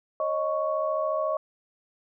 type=tone cluster; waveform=sine; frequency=549 / 623 / 1111 Hz; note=C#5 / D#5 / C#6; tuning=-17 / +2 / +4 cents; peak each=-32 / -26 / -30 dBFS; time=0.2-1.37 s; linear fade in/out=2 ms; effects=none